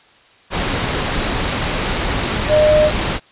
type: tone in noise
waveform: sine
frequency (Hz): 609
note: D#5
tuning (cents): -37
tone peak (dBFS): -9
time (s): 2.48-2.91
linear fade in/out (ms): 50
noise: pink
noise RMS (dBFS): -19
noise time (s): 0.5-3.2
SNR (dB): +7
effects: white hiss -49 dBFS RMS until 3.31 s + resampled to 8000 Hz